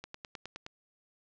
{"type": "click train", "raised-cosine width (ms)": 0.2, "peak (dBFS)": -24, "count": 7, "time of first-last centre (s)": [0.04, 0.664], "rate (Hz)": 9.61, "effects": ["low-pass 6000 Hz 12 dB/octave"]}